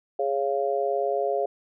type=harmonic tone; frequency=138.59 Hz; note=C#3; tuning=in tune; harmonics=3 / 4 / 5; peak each=-27 / -27 / -27 dBFS; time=0.19-1.46 s; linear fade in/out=5 ms; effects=none